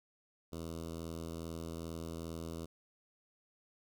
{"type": "tone with notch filter", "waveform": "10% pulse", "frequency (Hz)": 82.41, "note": "E2", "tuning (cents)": 0, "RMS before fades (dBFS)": -43, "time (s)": [0.52, 2.66], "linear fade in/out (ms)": 10, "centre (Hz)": 1900, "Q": 0.77, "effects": []}